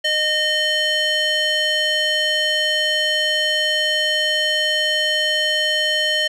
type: tone with band-pass filter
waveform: square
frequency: 613 Hz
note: D#5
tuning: 26 cents flat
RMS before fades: -19 dBFS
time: 0.04-6.28 s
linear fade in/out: 10 ms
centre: 2900 Hz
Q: 2.1
effects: none